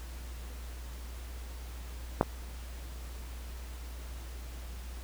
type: clicks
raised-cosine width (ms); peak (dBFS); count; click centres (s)
1; -8 / -25; 2; 2.211 / 2.229
effects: added 60 Hz sine -40 dBFS peak until 5.03 s + pink hiss -51 dBFS RMS until 5.03 s